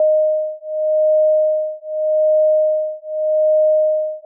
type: beating tone pair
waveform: sine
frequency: 618 / 618.83 Hz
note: D#5 / D#5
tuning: -12 / -10 cents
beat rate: 0.83 Hz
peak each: -16 / -16 dBFS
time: 0-4.25 s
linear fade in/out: 2 ms
effects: none